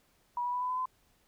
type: tone with pitch steps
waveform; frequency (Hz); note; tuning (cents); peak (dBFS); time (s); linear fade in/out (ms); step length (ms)
sine; 969 / 979.1 / 989.4 / 999.7 / 1010.1 / 1020.7; B5 / B5 / B5 / B5 / B5 / C6; -33 / -15 / +3 / +21 / +39 / -43; -30; 0.37-0.856; 2; 81
effects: pink hiss -69 dBFS RMS until 1.27 s